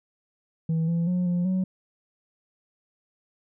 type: tone with pitch steps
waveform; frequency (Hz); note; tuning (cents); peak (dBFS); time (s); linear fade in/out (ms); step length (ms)
sine; 162.3 / 168.7 / 179.9 / 176.1 / 186.5; E3 / E3 / F#3 / F3 / F#3; -27 / +40 / -48 / +15 / +14; -19; 0.69-1.64; 5; 190
effects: tanh soft clip ceiling -21 dBFS